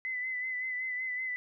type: tone with vibrato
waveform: sine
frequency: 2019 Hz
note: B6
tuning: 38 cents sharp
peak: -32 dBFS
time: 0.05-1.36 s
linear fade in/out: 0 ms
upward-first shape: sine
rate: 5.3 Hz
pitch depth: 33 cents each way
effects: none